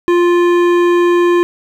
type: tone with hard clipping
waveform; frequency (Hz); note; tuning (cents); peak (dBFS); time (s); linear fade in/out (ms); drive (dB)
triangle; 349.2; F4; 0; -10; 0.08-1.43; 0; 17
effects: none